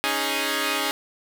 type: chord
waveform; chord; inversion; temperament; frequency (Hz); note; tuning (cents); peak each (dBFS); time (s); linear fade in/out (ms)
5% pulse; C# suspended second; none; equal; 277.2 / 311.1 / 415.3; C#4 / D#4 / G#4; 0 / 0 / 0; -16; 0.04-0.91; 0
effects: none